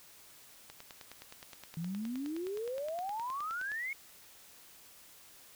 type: click train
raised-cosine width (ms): 0.2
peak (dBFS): -30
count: 30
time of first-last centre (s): 0.7-3.718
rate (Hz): 9.61
type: exponential sweep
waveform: sine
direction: up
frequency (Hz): 160 to 2217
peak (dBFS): -35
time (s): 1.77-3.93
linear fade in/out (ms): 2
effects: white hiss -57 dBFS RMS until 5.55 s